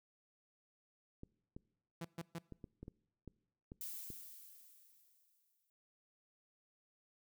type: clicks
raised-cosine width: 3 ms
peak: -36 dBFS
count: 9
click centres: 1.234 / 1.565 / 2.523 / 2.642 / 2.83 / 2.881 / 3.277 / 3.719 / 4.103 s
type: tone bursts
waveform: sawtooth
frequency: 167.6 Hz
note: E3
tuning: 29 cents sharp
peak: -38 dBFS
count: 3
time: 2.01-2.387 s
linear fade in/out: 5 ms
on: 39 ms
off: 130 ms
type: noise with exponential decay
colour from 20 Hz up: violet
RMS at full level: -44 dBFS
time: 3.81-5.7 s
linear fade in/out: 1 ms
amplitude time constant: 410 ms
effects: noise-tail reverb RT60 0.8 s tail -23 dB re dry